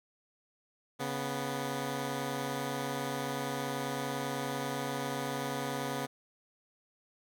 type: tone pair together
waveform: 10% pulse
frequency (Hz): 138.57 / 246.9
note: C#3 / B3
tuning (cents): 0 / 0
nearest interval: minor seventh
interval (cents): 1000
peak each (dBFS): -28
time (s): 0.99-6.07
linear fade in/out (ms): 20
effects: none